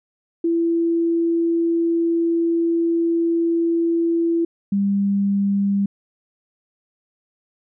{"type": "tone pair in turn", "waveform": "sine", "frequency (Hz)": [335.1, 199.25], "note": ["E4", "G3"], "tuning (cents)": [29, 28], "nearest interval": "major sixth", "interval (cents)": 901, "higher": "first", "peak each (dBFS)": -16, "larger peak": "neither", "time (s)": [[0.44, 4.45], [4.72, 5.86]], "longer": "first", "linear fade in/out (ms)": 5, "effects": []}